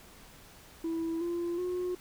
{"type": "tone with pitch steps", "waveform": "sine", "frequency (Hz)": [328.7, 344.2, 360.5], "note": ["E4", "F4", "F#4"], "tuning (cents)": [-5, -25, -45], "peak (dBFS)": -28, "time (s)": [0.84, 1.95], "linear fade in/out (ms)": 5, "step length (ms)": 370, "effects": ["tanh soft clip ceiling -29 dBFS", "pink hiss -54 dBFS RMS until 2 s"]}